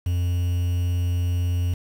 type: tone with quantisation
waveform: triangle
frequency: 88.2 Hz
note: F2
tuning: 18 cents sharp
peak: -18 dBFS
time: 0.06-1.74 s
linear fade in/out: 5 ms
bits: 7
effects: none